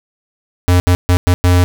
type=tone bursts at uneven times; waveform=square; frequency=89.2 Hz; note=F2; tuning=37 cents sharp; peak=-8 dBFS; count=5; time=0.68-0.8 / 0.87-0.95 / 1.09-1.17 / 1.27-1.34 / 1.44-1.64 s; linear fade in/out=0 ms; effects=none